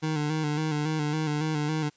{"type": "tone with vibrato", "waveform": "25% pulse", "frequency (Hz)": 152.7, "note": "D#3", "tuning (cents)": -32, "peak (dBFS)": -22, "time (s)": [0.02, 1.9], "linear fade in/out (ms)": 20, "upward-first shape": "square", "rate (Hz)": 3.6, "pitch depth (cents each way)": 44, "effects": ["white hiss -63 dBFS RMS until 1.96 s", "resampled to 16000 Hz"]}